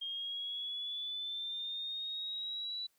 sine exponential sweep, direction up, 3220 to 3957 Hz, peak -37 dBFS, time 0.01-2.87 s, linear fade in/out 10 ms, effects white hiss -75 dBFS RMS until 2.98 s

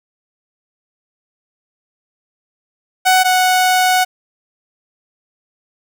sawtooth tone pair in turn, 745 / 738.6 Hz, F#5 / F#5, +12 / -3 cents, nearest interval unison, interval 15 cents, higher first, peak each -5 / -7 dBFS, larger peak first, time 3.05-3.24 / 3.24-4.05 s, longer second, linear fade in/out 20 ms, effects none

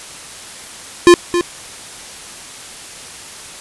square tone with echo, 349.2 Hz, F4, in tune, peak -3 dBFS, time 1.07-1.14 s, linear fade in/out 0 ms, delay 270 ms, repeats 1, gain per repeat -10 dB, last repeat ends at 1.41 s, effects white hiss -33 dBFS RMS until 3.6 s + resampled to 24000 Hz

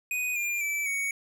square tone with pitch steps, 2489 / 2401 / 2317 / 2235 Hz, D#7 / D7 / D7 / C#7, 0 / +38 / -24 / +14 cents, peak -28 dBFS, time 0.11-1.11 s, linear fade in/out 2 ms, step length 250 ms, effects none

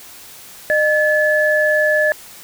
sine tone pair together, 610 / 1723 Hz, D#5 / A6, -34 / -37 cents, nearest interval octave + tritone, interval 1797 cents, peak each -15 dBFS, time 0.7-2.12 s, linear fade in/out 0 ms, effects white hiss -39 dBFS RMS until 2.43 s

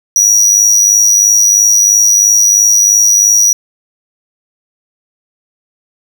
square tone with amplitude modulation, 5800 Hz, F#8, 35 cents flat, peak -3 dBFS, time 0.16-3.53 s, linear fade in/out 2 ms, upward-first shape sine, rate 103 Hz, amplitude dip 60%, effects none

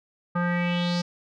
square tone with low-pass filter sweep, 175 Hz, F3, 4 cents sharp, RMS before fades -25 dBFS, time 0.35-1.02 s, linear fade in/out 10 ms, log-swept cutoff 1300 to 5300 Hz, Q 4.3, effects none

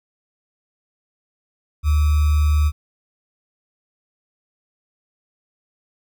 sine tone with sample-and-hold, 75 Hz, D2, 37 cents sharp, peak -13 dBFS, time 1.83-2.72 s, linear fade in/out 50 ms, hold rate 1225 Hz, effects none

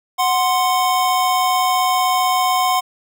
square tone pair together, 737.9 / 1046.5 Hz, F#5 / C6, -5 / 0 cents, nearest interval tritone, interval 605 cents, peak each -18 dBFS, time 0.18-2.81 s, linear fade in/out 20 ms, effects none

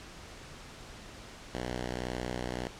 5% pulse tone, 61.7 Hz, B1, 1 cent flat, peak -23 dBFS, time 1.55-2.68 s, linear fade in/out 0 ms, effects pink hiss -48 dBFS RMS until 2.79 s + low-pass 7000 Hz 12 dB/octave

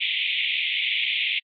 pink band-pass noise, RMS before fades -25 dBFS, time 0-1.4 s, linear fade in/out 20 ms, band 2100 to 3600 Hz, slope 96 dB/octave, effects AAC 64 kbps

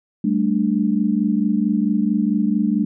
sine chord, G suspended second, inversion none, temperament just, 196 / 220.5 / 294 Hz, G3 / A3 / D4, 0 / +4 / +2 cents, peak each -20 / -19 / -22 dBFS, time 0.24-2.85 s, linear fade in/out 5 ms, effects none

